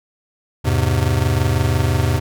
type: chord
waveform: square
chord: E augmented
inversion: none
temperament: just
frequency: 82.41 / 103.01 / 128.76 Hz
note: E2 / G#2 / B#2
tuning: 0 / -14 / -27 cents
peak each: -20 dBFS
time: 0.64-2.2 s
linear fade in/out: 20 ms
effects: none

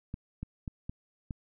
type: clicks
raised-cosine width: 5 ms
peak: -24 dBFS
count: 5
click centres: 0.141 / 0.43 / 0.678 / 0.895 / 1.308 s
effects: none

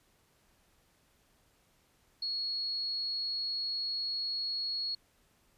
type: tone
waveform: sine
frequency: 4332 Hz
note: C#8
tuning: 41 cents flat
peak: -32 dBFS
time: 2.22-4.95 s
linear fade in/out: 5 ms
effects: pink hiss -69 dBFS RMS until 5.57 s + resampled to 32000 Hz

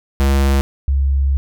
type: tone pair in turn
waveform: square / sine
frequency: 68.5 / 68.5 Hz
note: C#2 / C#2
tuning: -20 / -20 cents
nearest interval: unison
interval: 0 cents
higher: neither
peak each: -12 dBFS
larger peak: neither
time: 0.2-0.61 / 0.88-1.37 s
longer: second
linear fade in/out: 0 ms
effects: none

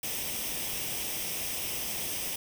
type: noise with comb filter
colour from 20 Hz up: white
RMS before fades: -34 dBFS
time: 0.03-2.36 s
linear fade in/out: 5 ms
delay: 0.35 ms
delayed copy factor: +0.6
effects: none

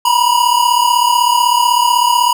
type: tone pair together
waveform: square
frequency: 951.8 / 987.8 Hz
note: A#5 / B5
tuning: +36 / 0 cents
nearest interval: minor second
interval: 64 cents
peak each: -13 dBFS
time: 0.05-2.33 s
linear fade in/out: 5 ms
effects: none

